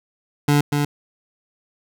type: tone with echo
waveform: 25% pulse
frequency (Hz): 145.5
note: D3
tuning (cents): -16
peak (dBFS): -10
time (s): 0.48-0.61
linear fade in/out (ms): 5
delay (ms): 240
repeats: 1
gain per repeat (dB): -4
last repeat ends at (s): 0.85
effects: none